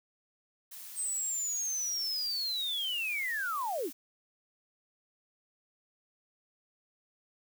blue noise, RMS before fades -46 dBFS, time 0.71-3.93 s, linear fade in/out 10 ms
sine linear sweep, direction down, 8372 to 233.1 Hz, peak -31 dBFS, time 0.95-3.91 s, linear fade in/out 50 ms
effects none

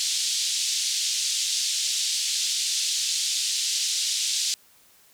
pink band-pass noise, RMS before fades -26 dBFS, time 0-4.54 s, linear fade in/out 0 ms, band 3500 to 8000 Hz, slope 24 dB/octave, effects white hiss -57 dBFS RMS until 5.13 s

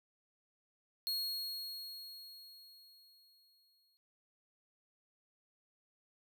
45% pulse tone with exponential decay, 4300 Hz, C8, 47 cents sharp, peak -33 dBFS, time 1.07-3.97 s, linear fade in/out 0 ms, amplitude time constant 630 ms, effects noise-tail reverb RT60 0.4 s tail -26 dB re dry

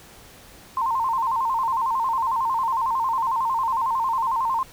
sine tone with vibrato, 981 Hz, B5, 12 cents flat, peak -20 dBFS, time 0.77-4.63 s, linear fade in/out 2 ms, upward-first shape square, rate 11 Hz, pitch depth 120 cents each way, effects pink hiss -47 dBFS RMS until 4.72 s

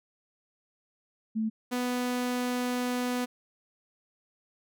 sine / sawtooth tone pair in turn, 220 / 247.6 Hz, A3 / B3, 0 / +5 cents, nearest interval major second, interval 205 cents, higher second, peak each -26 / -24 dBFS, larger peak second, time 1.35-1.5 / 1.71-3.26 s, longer second, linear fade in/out 20 ms, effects none

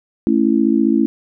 sine chord, A major, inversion none, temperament just, 220 / 275 / 330 Hz, A3 / C#4 / E4, 0 / -14 / +2 cents, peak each -16 dBFS, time 0.27-1.06 s, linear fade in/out 0 ms, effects none

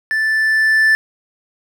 triangle tone with level ramp, 1760 Hz, A6, in tune, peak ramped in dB -13 to -7 dBFS, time 0.11-0.95 s, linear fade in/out 0 ms, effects none

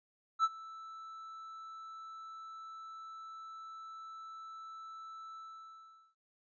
triangle tone with ADSR envelope, 1318.5 Hz, E6, in tune, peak -22 dBFS, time 0.39-6.15 s, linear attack 49 ms, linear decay 41 ms, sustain -22 dB, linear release 790 ms, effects resampled to 16000 Hz

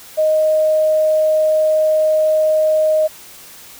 sine tone, 622.3 Hz, D#5, in tune, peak -11 dBFS, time 0.17-3.08 s, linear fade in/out 20 ms, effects white hiss -39 dBFS RMS until 3.79 s

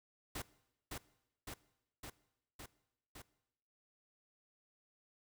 pink noise with echo, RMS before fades -43 dBFS, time 0.35-0.42 s, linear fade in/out 5 ms, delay 560 ms, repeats 5, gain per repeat -2 dB, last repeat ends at 3.22 s, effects noise-tail reverb RT60 0.9 s tail -20 dB re dry

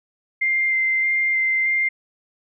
sine tone with vibrato, 2093 Hz, C7, in tune, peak -17 dBFS, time 0.41-1.89 s, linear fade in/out 10 ms, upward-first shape square, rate 1.6 Hz, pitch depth 9 cents each way, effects none

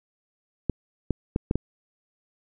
clicks, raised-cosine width 3 ms, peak -10 dBFS, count 5, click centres 0.697 / 1.107 / 1.361 / 1.511 / 1.556 s, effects none

